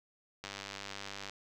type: click train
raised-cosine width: 0.2 ms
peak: -24 dBFS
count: 86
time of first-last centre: 0.44-1.296 s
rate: 99.3 Hz
effects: none